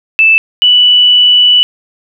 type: tone pair in turn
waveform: sine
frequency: 2637 / 2963 Hz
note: E7 / F#7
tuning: 0 / +2 cents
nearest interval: major second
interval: 202 cents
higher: second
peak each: -3 dBFS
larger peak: neither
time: 0.19-0.38 / 0.62-1.63 s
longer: second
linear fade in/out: 0 ms
effects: none